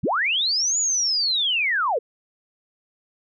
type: linear two-way sweep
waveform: sine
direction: up then down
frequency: 72 to 6990 to 408.2 Hz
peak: -19 dBFS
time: 0.03-1.99 s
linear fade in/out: 10 ms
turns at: 0.78 s
effects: none